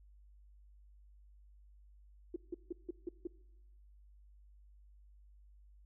sine tone bursts, 346.7 Hz, F4, 13 cents flat, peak -36 dBFS, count 6, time 2.34-3.272 s, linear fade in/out 5 ms, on 22 ms, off 160 ms, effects noise-tail reverb RT60 1.0 s tail -21 dB re dry + added 50 Hz sine -58 dBFS peak until 5.85 s

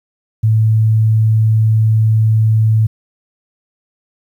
sine tone, 110 Hz, A2, in tune, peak -8 dBFS, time 0.43-2.87 s, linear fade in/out 10 ms, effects 8-bit

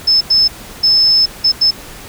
sine tone bursts at uneven times, 5240 Hz, E8, 11 cents flat, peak -7 dBFS, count 5, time 0.07-0.21 / 0.3-0.48 / 0.83-1.26 / 1.44-1.52 / 1.61-1.71 s, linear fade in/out 10 ms, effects pink hiss -33 dBFS RMS until 2.08 s

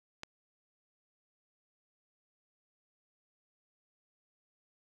click, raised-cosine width 0.2 ms, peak -23 dBFS, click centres 0.234 s, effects none

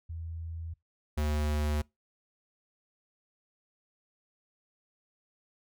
sine / square tone pair in turn, 82.41 / 75.03 Hz, E2 / D2, 0 / +38 cents, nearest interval major second, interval 162 cents, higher first, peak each -36 / -28 dBFS, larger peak second, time 0.09-0.74 / 1.17-1.82 s, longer neither, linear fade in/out 10 ms, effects noise-tail reverb RT60 0.2 s tail -24 dB re dry

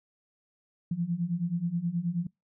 sine beating tone pair, 166.6 / 176 Hz, E3 / F3, +19 / +14 cents, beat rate 9.4 Hz, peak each -32 / -29 dBFS, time 0.91-2.27 s, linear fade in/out 5 ms, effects noise-tail reverb RT60 0.2 s tail -26 dB re dry

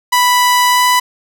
sawtooth tone with pitch glide, 987.8 to 993.5 Hz, B5 to B5, 0 to +10 cents, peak -5 dBFS, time 0.12-1 s, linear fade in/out 10 ms, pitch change +10 cents, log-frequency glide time 0.67-0.84 s, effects none

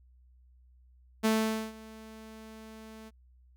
sawtooth tone with ADSR envelope, 220 Hz, A3, in tune, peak -19 dBFS, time 1.23-3.11 s, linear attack 22 ms, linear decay 470 ms, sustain -23 dB, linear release 34 ms, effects added 62 Hz sine -57 dBFS peak until 3.56 s

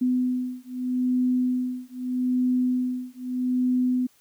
sine beating tone pair, 251.3 / 252.1 Hz, B3 / B3, +30 / +36 cents, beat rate 0.8 Hz, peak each -25 dBFS, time 0.01-4.07 s, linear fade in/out 10 ms, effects white hiss -61 dBFS RMS until 4.2 s

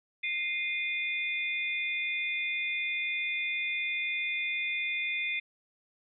sine tone cluster, 2098 / 2461 / 3538 Hz, C7 / D#7 / A7, +4 / -20 / +9 cents, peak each -33 / -32 / -40 dBFS, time 0.23-5.4 s, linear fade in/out 10 ms, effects none

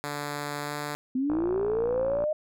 5% pulse tone with pitch glide, 145.8 to 147.07 Hz, D3 to D3, -12 to +3 cents, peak -20 dBFS, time 0.04-0.95 s, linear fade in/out 0 ms, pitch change +15 cents, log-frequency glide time 0.61-0.73 s
sine linear sweep, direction up, 250 to 622.3 Hz, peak -24 dBFS, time 1.15-2.33 s, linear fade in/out 5 ms
click train, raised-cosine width 1 ms, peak -21 dBFS, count 55, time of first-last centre 1.3-2.239 s, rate 57.5 Hz
effects none

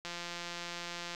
click train, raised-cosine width 0.2 ms, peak -23 dBFS, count 191, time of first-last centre 0.05-1.148 s, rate 173 Hz, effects none

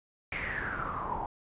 pink noise with low-pass filter sweep, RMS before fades -35 dBFS, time 0.32-1.26 s, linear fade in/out 2 ms, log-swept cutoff 2300 to 840 Hz, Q 8.8, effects resampled to 8000 Hz

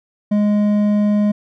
triangle tone with hard clipping, 207.7 Hz, G#3, in tune, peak -14 dBFS, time 0.31-1.32 s, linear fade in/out 10 ms, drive 10 dB, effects none

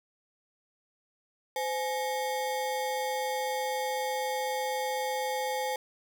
square ring-modulated tone, 678 Hz, E5, 49 cents sharp, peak -27 dBFS, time 1.56-5.76 s, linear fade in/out 2 ms, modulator 164 Hz, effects none

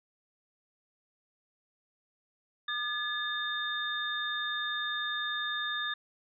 sine tone cluster, 1213 / 1710 / 3640 Hz, D#6 / A6 / A#7, -44 / -50 / -42 cents, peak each -38 / -34 / -35 dBFS, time 2.68-5.94 s, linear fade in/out 5 ms, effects none

